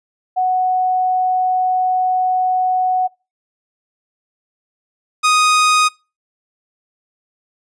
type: tone pair in turn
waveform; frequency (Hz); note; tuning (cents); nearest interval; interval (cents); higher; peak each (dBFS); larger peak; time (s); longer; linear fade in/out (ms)
sine / sawtooth; 740 / 1244.5; F#5 / D#6; 0 / 0; major sixth; 900; second; -13 / -7; second; 0.36-3.08 / 5.23-5.89; first; 20
effects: noise-tail reverb RT60 0.3 s tail -26 dB re dry + resampled to 22050 Hz